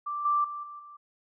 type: tone with level steps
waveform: sine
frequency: 1174.7 Hz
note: D6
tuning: in tune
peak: -30 / -22 / -34 / -40 / -45 dBFS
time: 0.06-0.97 s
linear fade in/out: 10 ms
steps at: 0.25 / 0.44 / 0.63 / 0.79 s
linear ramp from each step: 5 ms
effects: none